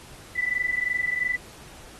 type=tone pair together; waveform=sine; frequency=1975.5 / 1998.5 Hz; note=B6 / B6; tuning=0 / +20 cents; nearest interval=unison; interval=20 cents; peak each=-26 dBFS; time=0.35-1.37 s; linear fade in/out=20 ms; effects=pink hiss -47 dBFS RMS until 1.99 s + AAC 32 kbps